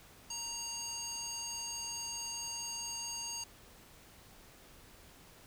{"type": "tone with band-pass filter", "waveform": "square", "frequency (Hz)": 932.3, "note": "A#5", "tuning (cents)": 0, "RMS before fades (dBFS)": -41, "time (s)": [0.3, 3.44], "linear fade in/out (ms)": 5, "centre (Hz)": 6100, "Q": 3.1, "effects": ["pink hiss -58 dBFS RMS until 5.46 s"]}